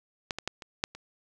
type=clicks; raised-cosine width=0.2 ms; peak=-13 / -17 / -13 / -25 / -9 / -27 dBFS; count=6; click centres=0.308 / 0.386 / 0.476 / 0.622 / 0.839 / 0.95 s; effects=none